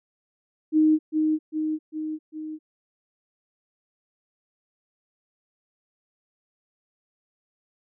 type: tone with echo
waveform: sine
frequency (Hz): 310.7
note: D#4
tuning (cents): -2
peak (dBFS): -15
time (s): 0.72-0.99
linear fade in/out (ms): 50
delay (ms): 400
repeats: 4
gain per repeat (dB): -4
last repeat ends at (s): 2.59
effects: none